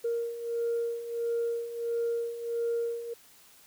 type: beating tone pair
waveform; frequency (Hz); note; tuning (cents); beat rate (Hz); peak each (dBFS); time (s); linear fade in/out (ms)
sine; 466.2 / 467.7; A#4 / A#4; 0 / +6; 1.5; -34 / -29; 0.04-3.14; 10
effects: tanh soft clip ceiling -23 dBFS + white hiss -57 dBFS RMS until 3.66 s